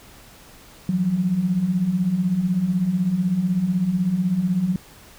sine beating tone pair, 168.5 / 184.5 Hz, E3 / F#3, +38 / -5 cents, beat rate 16 Hz, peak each -25 / -19 dBFS, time 0.89-4.76 s, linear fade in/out 2 ms, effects pink hiss -47 dBFS RMS until 5.18 s

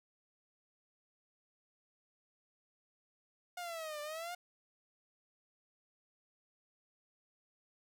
sawtooth exponential two-way sweep, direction down then up, 720 to 587.3 to 720 Hz, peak -37 dBFS, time 3.57-4.35 s, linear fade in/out 5 ms, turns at 4.01 s, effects none

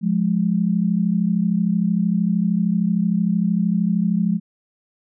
sine tone pair together, 176.9 / 210 Hz, F3 / G#3, +23 / +19 cents, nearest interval minor third, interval 296 cents, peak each -19 dBFS, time 0.01-4.4 s, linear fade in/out 50 ms, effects none

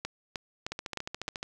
two click trains, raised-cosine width 0.2 ms, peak -18 / -16 dBFS, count 11 / 5, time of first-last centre 0.72-1.429 / 0.05-1.281 s, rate 14.1 / 3.25 Hz, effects none

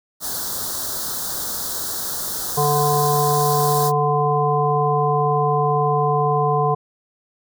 white band-stop noise, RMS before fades -26 dBFS, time 0.2-3.92 s, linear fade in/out 50 ms, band 1600 to 3700 Hz, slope 48 dB/octave
harmonic tone, 147 Hz, D3, 2 cents sharp, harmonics 1 / 3 / 5 / 7, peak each -21 / -21 / -21 / -21 dBFS, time 2.57-6.75 s, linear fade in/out 10 ms
effects none

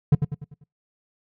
triangle tone with echo, 145.5 Hz, D3, 16 cents flat, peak -9 dBFS, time 0.12-0.15 s, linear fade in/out 5 ms, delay 98 ms, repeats 5, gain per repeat -7 dB, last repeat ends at 0.64 s, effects noise-tail reverb RT60 0.2 s tail -25 dB re dry

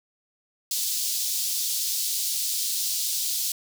pink high-pass noise, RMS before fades -27 dBFS, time 0.71-3.52 s, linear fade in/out 2 ms, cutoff 4100 Hz, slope 24 dB/octave, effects none

